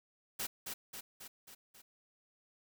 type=noise with echo; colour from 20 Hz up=white; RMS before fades=-38 dBFS; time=0.39-0.47 s; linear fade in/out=10 ms; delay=270 ms; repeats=5; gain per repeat=-4 dB; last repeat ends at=1.82 s; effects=none